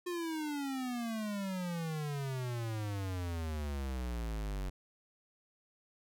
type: exponential sweep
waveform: square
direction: down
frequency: 359.6 to 46.22 Hz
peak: -36 dBFS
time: 0.06-4.7 s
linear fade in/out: 10 ms
effects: none